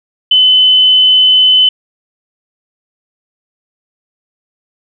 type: tone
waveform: sine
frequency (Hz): 3028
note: F#7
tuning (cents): +39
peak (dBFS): -4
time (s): 0.31-1.69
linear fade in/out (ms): 5
effects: none